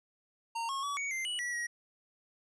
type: tone with pitch steps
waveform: square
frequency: 921 / 1089 / 1139 / 2240 / 2087 / 2941 / 1940 / 1900 Hz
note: A#5 / C#6 / C#6 / C#7 / C7 / F#7 / B6 / A#6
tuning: -21 / -31 / +47 / +18 / -5 / -11 / -31 / +33 cents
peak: -34 dBFS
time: 0.55-1.67 s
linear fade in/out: 10 ms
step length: 140 ms
effects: resampled to 22050 Hz